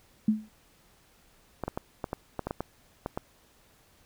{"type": "tone with exponential decay", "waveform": "sine", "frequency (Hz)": 215.5, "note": "A3", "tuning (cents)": -36, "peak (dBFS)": -17, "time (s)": [0.28, 0.49], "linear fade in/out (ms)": 5, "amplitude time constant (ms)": 45}
{"type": "clicks", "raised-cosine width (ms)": 1, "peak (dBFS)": -17, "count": 11, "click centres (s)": [1.637, 1.68, 1.775, 2.042, 2.131, 2.393, 2.47, 2.509, 2.606, 3.061, 3.175]}
{"effects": ["pink hiss -62 dBFS RMS until 4.05 s"]}